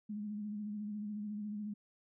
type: tone with vibrato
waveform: sine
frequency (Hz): 209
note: G#3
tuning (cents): +11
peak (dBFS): -38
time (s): 0.09-1.74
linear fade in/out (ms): 10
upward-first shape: sine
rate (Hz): 14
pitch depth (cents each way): 39
effects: none